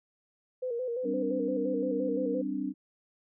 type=tone with vibrato; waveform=sine; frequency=488.5 Hz; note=B4; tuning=19 cents flat; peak=-30 dBFS; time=0.62-2.42 s; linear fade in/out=10 ms; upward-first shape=square; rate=5.8 Hz; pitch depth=68 cents each way
type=chord; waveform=sine; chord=G suspended fourth; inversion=none; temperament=equal; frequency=196 / 261.6 / 293.7 Hz; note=G3 / C4 / D4; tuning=0 / 0 / 0 cents; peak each=-37 / -34 / -33 dBFS; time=1.03-2.74 s; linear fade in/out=50 ms
effects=none